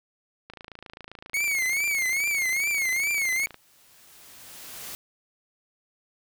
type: click train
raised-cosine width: 0.3 ms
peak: -25 dBFS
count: 85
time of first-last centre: 0.5-3.543 s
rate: 27.6 Hz
type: tone with vibrato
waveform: 45% pulse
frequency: 2192 Hz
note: C#7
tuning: 20 cents flat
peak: -23 dBFS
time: 1.34-3.46 s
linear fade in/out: 2 ms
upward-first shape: triangle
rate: 2.4 Hz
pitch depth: 150 cents each way
type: noise with exponential growth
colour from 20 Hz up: white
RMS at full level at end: -37 dBFS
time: 2.74-4.95 s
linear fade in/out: 0 ms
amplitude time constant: 480 ms
effects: none